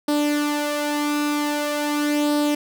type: tone with flanger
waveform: sawtooth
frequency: 294.6 Hz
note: D4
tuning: 6 cents sharp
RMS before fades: -22 dBFS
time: 0.08-2.55 s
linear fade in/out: 5 ms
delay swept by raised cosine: 0.22 to 2.62 ms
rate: 0.44 Hz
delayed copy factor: +0.55
effects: none